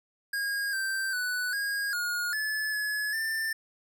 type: tone with pitch steps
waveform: square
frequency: 1630 / 1564 / 1486 / 1634 / 1435 / 1726 / 1702 / 1785 Hz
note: G#6 / G6 / F#6 / G#6 / F6 / A6 / G#6 / A6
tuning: -33 / -4 / +7 / -29 / +47 / -34 / +42 / +24 cents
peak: -29 dBFS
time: 0.33-3.53 s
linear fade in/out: 5 ms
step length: 400 ms
effects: none